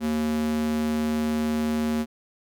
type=tone with high-pass filter; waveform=square; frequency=76.8 Hz; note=D#2; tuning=22 cents flat; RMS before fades=-25 dBFS; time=0-2.06 s; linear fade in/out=50 ms; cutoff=210 Hz; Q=3; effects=none